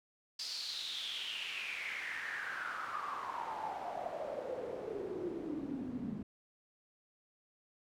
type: noise with band-pass filter sweep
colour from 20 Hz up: pink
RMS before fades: -41 dBFS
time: 0.39-6.23 s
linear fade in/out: 5 ms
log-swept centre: 4900 to 210 Hz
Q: 6.6
effects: none